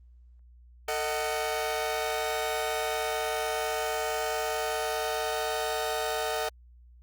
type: chord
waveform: sawtooth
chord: D# diminished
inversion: second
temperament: just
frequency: 448 / 622.3 / 746.7 Hz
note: A4 / D#5 / F#5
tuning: +31 / 0 / +16 cents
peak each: -29 dBFS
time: 0.88-6.49 s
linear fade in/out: 5 ms
effects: added 60 Hz sine -51 dBFS peak until 7.02 s + Opus 24 kbps